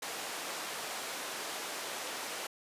pink band-pass noise, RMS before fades -40 dBFS, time 0.02-2.47 s, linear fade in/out 5 ms, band 480 to 12000 Hz, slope 12 dB/octave, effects resampled to 32000 Hz

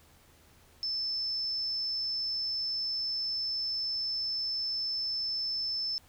sine tone, 5274 Hz, E8, in tune, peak -30 dBFS, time 0.83-5.98 s, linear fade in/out 0 ms, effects added 81 Hz sine -64 dBFS peak until 6.08 s + pink hiss -61 dBFS RMS until 6.08 s

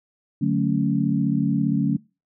sine chord, D major seventh, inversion none, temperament equal, 146.83 / 185 / 220 / 277.2 Hz, D3 / F#3 / A3 / C#4, 0 / 0 / 0 / 0 cents, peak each -24 dBFS, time 0.41-1.97 s, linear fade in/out 10 ms, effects noise-tail reverb RT60 0.3 s tail -25 dB re dry

